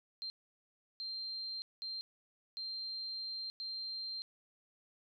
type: tone bursts at uneven times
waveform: sine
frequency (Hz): 4163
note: C8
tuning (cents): -10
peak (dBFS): -39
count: 5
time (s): 0.22-0.3 / 1-1.62 / 1.82-2.01 / 2.57-3.5 / 3.6-4.22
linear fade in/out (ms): 0
effects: none